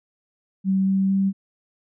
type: tone with pitch steps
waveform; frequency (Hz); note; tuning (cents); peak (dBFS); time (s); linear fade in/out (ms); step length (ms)
sine; 191.7 / 193.03 / 194.38; G3 / G3 / G3; -38 / -26 / -14; -17; 0.64-1.33; 50; 230
effects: none